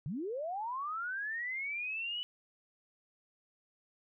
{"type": "linear sweep", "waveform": "sine", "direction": "up", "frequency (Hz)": [123.47, 2985], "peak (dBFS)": -35, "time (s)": [0.06, 2.23], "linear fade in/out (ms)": 0, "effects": []}